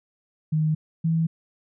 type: tone pair in turn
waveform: sine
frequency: 155.56 / 163.11 Hz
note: D#3 / E3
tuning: 0 / -18 cents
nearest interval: minor second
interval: 82 cents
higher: second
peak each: -19 dBFS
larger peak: neither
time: 0.52-0.75 / 1.04-1.27 s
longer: neither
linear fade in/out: 10 ms
effects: none